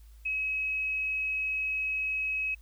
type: tone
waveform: sine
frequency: 2557 Hz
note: D#7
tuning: 47 cents sharp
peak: -28 dBFS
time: 0.25-2.55 s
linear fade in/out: 10 ms
effects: added 54 Hz sine -49 dBFS peak until 2.61 s + white hiss -66 dBFS RMS until 2.61 s